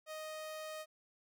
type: tone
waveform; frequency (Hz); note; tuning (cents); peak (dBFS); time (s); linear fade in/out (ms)
sawtooth; 623; D#5; +2; -39; 0.06-0.86; 50
effects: none